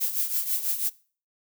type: noise with tremolo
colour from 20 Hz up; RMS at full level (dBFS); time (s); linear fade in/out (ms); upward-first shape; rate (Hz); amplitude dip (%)
violet; -24; 0-0.9; 20; triangle; 6.1; 75
effects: noise-tail reverb RT60 0.4 s tail -21 dB re dry